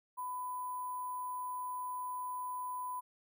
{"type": "tone with sample-and-hold", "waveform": "sine", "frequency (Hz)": 1000, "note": "B5", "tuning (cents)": 21, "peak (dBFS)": -37, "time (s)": [0.17, 3.01], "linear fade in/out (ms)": 20, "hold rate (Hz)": 11025, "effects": []}